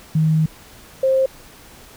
sine tone pair in turn, 157.4 / 529.4 Hz, D#3 / C5, +20 / +20 cents, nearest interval octave + major sixth, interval 2100 cents, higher second, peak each -13 dBFS, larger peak neither, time 0.15-0.46 / 1.03-1.26 s, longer first, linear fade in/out 5 ms, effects pink hiss -44 dBFS RMS until 1.96 s

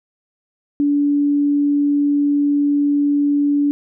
sine tone, 288.1 Hz, D4, 33 cents flat, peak -13 dBFS, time 0.8-3.71 s, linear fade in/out 0 ms, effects none

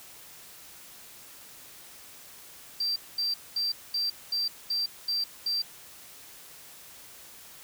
triangle tone bursts, 4699 Hz, D8, in tune, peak -24 dBFS, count 8, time 2.8-5.62 s, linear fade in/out 5 ms, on 160 ms, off 220 ms, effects tanh soft clip ceiling -20 dBFS + white hiss -49 dBFS RMS until 7.63 s

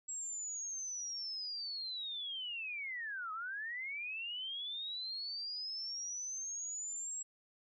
sine linear two-way sweep, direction down then up, 7670 to 1250 to 7670 Hz, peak -39 dBFS, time 0.08-7.23 s, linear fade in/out 10 ms, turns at 3.32 s, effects none

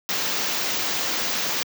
white band-stop noise, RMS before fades -25 dBFS, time 0.09-1.63 s, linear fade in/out 0 ms, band 6900 to 16000 Hz, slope 48 dB/octave, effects high-pass 150 Hz 12 dB/octave

